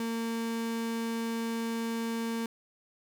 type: tone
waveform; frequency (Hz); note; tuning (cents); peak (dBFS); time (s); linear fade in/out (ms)
35% pulse; 228.8; A#3; -32; -29; 0-2.46; 2
effects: none